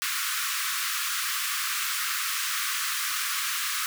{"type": "high-pass noise", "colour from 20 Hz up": "pink", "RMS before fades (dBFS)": -29, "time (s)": [0.02, 3.86], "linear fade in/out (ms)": 0, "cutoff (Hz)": 1100, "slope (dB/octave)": 96, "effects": []}